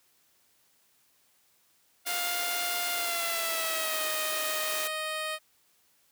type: tone with pitch glide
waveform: 10% pulse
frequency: 703 to 622.7 Hz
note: F5 to D#5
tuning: +11 to +1 cents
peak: -23 dBFS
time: 2.05-5.39 s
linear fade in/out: 50 ms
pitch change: -210 cents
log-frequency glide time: 2.92-4.05 s
type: high-pass noise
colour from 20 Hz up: white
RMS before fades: -34 dBFS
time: 2.06-4.88 s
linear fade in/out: 10 ms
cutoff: 280 Hz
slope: 48 dB/octave
effects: white hiss -67 dBFS RMS until 6.11 s + high-pass 60 Hz 12 dB/octave